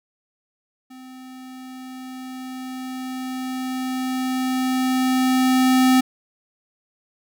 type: tone with level ramp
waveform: square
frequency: 257.8 Hz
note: C4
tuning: 26 cents flat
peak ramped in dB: -40 to -13 dBFS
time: 0.9-6.01 s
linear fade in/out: 10 ms
effects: none